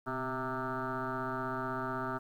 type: tone with frequency modulation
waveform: sine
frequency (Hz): 784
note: G5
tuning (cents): 0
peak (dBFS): -32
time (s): 0.06-2.19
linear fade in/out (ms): 20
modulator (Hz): 132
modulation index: 5.1
effects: tanh soft clip ceiling -28 dBFS + 11-bit